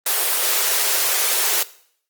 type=high-pass noise; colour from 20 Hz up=white; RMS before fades=-19 dBFS; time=0.06-1.63 s; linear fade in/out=5 ms; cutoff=350 Hz; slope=96 dB/octave; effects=noise-tail reverb RT60 0.6 s tail -18 dB re dry + Opus 24 kbps